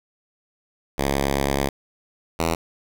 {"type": "tone pair in turn", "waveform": "5% pulse", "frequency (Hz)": [69.3, 82.41], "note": ["C#2", "E2"], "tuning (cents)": [0, 0], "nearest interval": "minor third", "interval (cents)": 300, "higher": "second", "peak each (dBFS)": -9, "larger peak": "neither", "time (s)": [[0.98, 1.69], [2.39, 2.55]], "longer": "first", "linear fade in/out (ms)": 5, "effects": []}